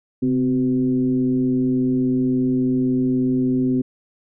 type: tone with frequency modulation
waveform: sine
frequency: 256.4 Hz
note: C4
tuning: 35 cents flat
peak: -16 dBFS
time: 0.22-3.82 s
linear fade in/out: 10 ms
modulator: 122 Hz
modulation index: 0.64
effects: none